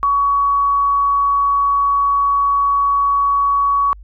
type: tone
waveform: sine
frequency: 1125 Hz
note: C#6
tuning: 25 cents sharp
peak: -12 dBFS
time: 0.03-3.93 s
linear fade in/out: 0 ms
effects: added 50 Hz sine -35 dBFS peak until 4.03 s